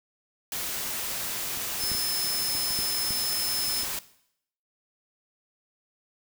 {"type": "noise", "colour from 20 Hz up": "white", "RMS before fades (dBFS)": -32, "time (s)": [0.52, 3.99], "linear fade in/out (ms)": 2}
{"type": "clicks", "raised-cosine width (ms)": 3, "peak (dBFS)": [-32, -29, -23, -28, -29, -32, -25, -25, -33, -29], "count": 10, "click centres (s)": [1.574, 1.837, 1.917, 1.95, 2.552, 2.707, 2.79, 3.107, 3.681, 3.834]}
{"type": "tone", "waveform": "sawtooth", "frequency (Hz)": 5230, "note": "E8", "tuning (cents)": -15, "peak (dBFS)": -25, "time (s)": [1.78, 3.86], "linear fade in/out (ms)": 50}
{"effects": ["noise-tail reverb RT60 0.7 s tail -17 dB re dry"]}